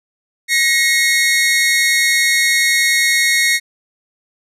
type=tone pair together; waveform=sawtooth; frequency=1891 / 2174 Hz; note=A#6 / C#7; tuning=+24 / -34 cents; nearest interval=major second; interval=242 cents; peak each=-11 dBFS; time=0.48-3.6 s; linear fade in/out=50 ms; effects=low-pass 12000 Hz 12 dB/octave